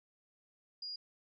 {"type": "tone", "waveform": "sine", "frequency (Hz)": 4860, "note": "D#8", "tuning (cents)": -42, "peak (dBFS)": -40, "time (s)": [0.82, 0.96], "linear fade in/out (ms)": 5, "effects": []}